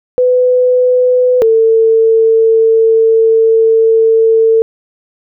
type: tone pair in turn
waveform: sine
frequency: 501 / 448.6 Hz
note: B4 / A4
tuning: +25 / +34 cents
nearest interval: major second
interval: 191 cents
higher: first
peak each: -6 / -5 dBFS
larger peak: second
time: 0.18-1.42 / 1.42-4.62 s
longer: second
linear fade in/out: 0 ms
effects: none